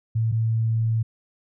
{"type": "tone pair in turn", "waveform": "sine", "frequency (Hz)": [112.7, 112.7], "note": ["A2", "A2"], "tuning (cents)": [42, 42], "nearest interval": "unison", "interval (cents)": 0, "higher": "neither", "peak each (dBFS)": -19, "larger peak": "neither", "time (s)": [[0.15, 0.32], [0.32, 1.03]], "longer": "second", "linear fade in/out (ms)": 10, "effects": []}